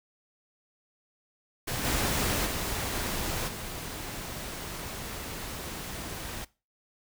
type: noise with level steps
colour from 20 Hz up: pink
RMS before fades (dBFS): -32 / -28 / -32 / -38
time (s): 1.67-6.45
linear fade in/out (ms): 10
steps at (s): 1.83 / 2.45 / 3.47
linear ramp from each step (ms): 20
effects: noise-tail reverb RT60 0.3 s tail -21 dB re dry